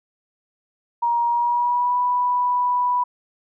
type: tone with pitch glide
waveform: sine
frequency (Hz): 945 to 985.1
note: A#5 to B5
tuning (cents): +23 to -5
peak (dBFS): -17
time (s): 1.02-3.04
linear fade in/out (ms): 10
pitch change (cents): +72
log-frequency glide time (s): 1.26-1.97
effects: none